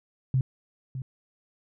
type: tone with echo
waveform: sine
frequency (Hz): 130.81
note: C3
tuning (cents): 0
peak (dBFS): -20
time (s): 0.34-0.41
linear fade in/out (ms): 2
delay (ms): 610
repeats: 1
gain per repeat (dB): -11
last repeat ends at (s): 1.02
effects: none